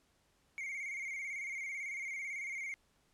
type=tone with vibrato; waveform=triangle; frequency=2177 Hz; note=C#7; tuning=32 cents flat; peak=-37 dBFS; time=0.58-2.74 s; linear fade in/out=0 ms; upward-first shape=square; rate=18 Hz; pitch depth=52 cents each way; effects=pink hiss -73 dBFS RMS until 3.13 s + low-pass 11000 Hz 12 dB/octave